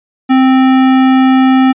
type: tone with hard clipping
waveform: sine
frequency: 261.6 Hz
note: C4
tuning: in tune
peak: -7 dBFS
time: 0.29-1.73 s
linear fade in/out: 20 ms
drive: 18 dB
effects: resampled to 8000 Hz